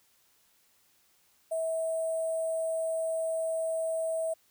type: tone with sample-and-hold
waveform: sine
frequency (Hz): 650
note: E5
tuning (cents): -24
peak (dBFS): -28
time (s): 1.51-4.34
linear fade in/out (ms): 10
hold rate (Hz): 8820
effects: white hiss -67 dBFS RMS until 4.5 s